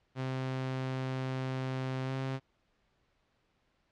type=tone with pitch glide; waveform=sawtooth; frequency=130.81 to 132.87 Hz; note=C3 to C3; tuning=0 to +27 cents; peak=-29 dBFS; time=0.15-2.4 s; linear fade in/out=50 ms; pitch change=+27 cents; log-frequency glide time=2.05-2.12 s; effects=pink hiss -74 dBFS RMS until 3.91 s + low-pass 4000 Hz 12 dB/octave